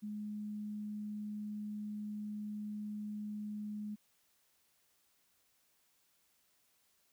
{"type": "tone", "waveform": "sine", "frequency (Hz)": 209.8, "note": "G#3", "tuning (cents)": 18, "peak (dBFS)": -39, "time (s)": [0.02, 3.96], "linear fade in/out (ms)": 20, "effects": ["white hiss -74 dBFS RMS until 7.12 s"]}